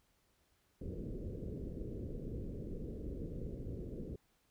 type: low-pass noise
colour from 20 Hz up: pink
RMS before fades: -43 dBFS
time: 0.81-4.16 s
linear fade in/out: 5 ms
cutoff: 500 Hz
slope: 48 dB/octave
effects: pink hiss -75 dBFS RMS until 4.5 s